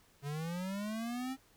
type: linear sweep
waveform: square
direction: up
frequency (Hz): 138.59 to 267.8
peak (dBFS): -37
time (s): 0.22-1.37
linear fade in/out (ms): 50
effects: pink hiss -66 dBFS RMS until 1.56 s